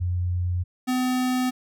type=tone pair in turn; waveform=sine / square; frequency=89.1 / 253.5 Hz; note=F2 / B3; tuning=+35 / +45 cents; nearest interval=octave + tritone; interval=1810 cents; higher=second; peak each=-22 dBFS; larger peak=neither; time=0-0.64 / 0.87-1.51 s; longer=neither; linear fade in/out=20 ms; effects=none